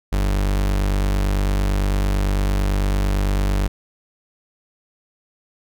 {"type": "tone", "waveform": "40% pulse", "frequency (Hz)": 48.93, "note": "G1", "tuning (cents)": -2, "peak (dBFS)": -16, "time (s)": [0.12, 3.68], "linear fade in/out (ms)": 10, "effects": []}